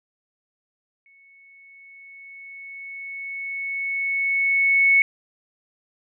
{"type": "tone with exponential growth", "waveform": "sine", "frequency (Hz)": 2209, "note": "C#7", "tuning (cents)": -7, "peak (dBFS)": -12, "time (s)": [1.06, 5.02], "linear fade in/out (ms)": 1, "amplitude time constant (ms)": 860, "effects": []}